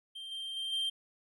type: tone with level steps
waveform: triangle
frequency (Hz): 3159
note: G7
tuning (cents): +13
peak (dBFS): -40 / -36 / -33 / -29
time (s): 0.15-0.9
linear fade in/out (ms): 10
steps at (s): 0.31 / 0.56 / 0.72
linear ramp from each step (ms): 10
effects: none